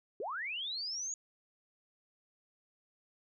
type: linear sweep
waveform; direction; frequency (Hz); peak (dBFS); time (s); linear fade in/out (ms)
sine; up; 353.5 to 6800; -36; 0.2-1.14; 2
effects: none